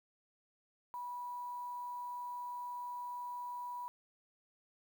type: tone with quantisation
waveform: sine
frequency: 977 Hz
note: B5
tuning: 19 cents flat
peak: -40 dBFS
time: 0.94-3.88 s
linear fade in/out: 0 ms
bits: 10
effects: none